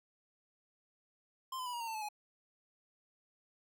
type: tone with pitch steps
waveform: square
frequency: 1046.5 / 1013.8 / 982.1 / 951.4 / 921.6 / 892.8 / 864.9 / 837.8 Hz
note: C6 / B5 / B5 / A#5 / A#5 / A5 / A5 / G#5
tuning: 0 / +45 / -10 / +35 / -20 / +25 / -30 / +15 cents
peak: -39 dBFS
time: 1.52-2.088 s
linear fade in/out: 5 ms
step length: 71 ms
effects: none